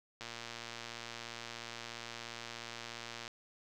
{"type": "click train", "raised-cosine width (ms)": 0.2, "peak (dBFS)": -26, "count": 360, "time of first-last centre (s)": [0.21, 3.278], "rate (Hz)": 117, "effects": []}